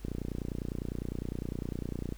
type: click train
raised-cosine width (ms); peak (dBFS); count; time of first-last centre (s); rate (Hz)
3; -22; 63; 0.05-2.124; 29.9
effects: added 50 Hz sine -46 dBFS peak until 2.17 s + pink hiss -58 dBFS RMS until 2.17 s